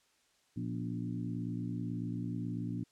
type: harmonic tone with a mistuned harmonic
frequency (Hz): 58.2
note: A#1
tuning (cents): -2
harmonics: 2 / 3 / 4 / 5 / 6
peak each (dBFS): -39 / -40 / -41 / -42 / -53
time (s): 0.56-2.84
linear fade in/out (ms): 10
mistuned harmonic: 4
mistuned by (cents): +65
effects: white hiss -71 dBFS RMS until 2.91 s + low-pass 8000 Hz 12 dB/octave